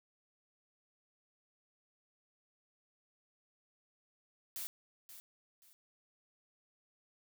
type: noise with echo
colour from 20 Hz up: blue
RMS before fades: -42 dBFS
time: 4.56-4.67 s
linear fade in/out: 0 ms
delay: 530 ms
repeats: 2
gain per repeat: -11 dB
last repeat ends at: 5.73 s
effects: none